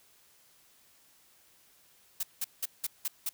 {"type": "noise bursts", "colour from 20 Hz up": "blue", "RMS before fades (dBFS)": -32, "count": 6, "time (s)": [2.2, 3.292], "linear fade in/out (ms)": 5, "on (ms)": 32, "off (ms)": 180, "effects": ["white hiss -63 dBFS RMS until 3.33 s"]}